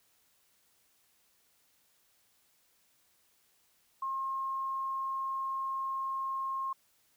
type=tone; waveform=sine; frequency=1071 Hz; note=C6; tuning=40 cents sharp; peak=-32 dBFS; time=4.02-6.73 s; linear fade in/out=5 ms; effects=white hiss -70 dBFS RMS until 7.16 s